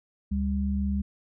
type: tone pair together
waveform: sine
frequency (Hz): 72.14 / 199.5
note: D2 / G3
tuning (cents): -30 / +31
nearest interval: octave + tritone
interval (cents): 1761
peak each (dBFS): -27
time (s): 0.31-1.02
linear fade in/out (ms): 10
effects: none